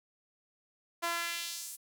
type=tone with high-pass filter sweep; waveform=sawtooth; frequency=340 Hz; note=F4; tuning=46 cents flat; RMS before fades=-37 dBFS; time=1.02-1.77 s; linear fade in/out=20 ms; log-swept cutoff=810 to 10000 Hz; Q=1.2; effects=none